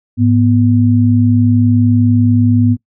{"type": "tone pair together", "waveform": "sine", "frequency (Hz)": [105.52, 245.1], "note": ["G#2", "B3"], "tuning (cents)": [28, -13], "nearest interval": "octave + minor third", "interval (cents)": 1459, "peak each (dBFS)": -10, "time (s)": [0.17, 2.77], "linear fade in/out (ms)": 50, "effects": ["noise-tail reverb RT60 0.1 s tail -20 dB re dry"]}